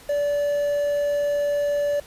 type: tone with quantisation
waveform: triangle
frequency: 579 Hz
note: D5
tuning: 25 cents flat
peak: -18 dBFS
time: 0.09-2 s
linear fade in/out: 5 ms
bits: 7
effects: pink hiss -47 dBFS RMS until 2.06 s + resampled to 32000 Hz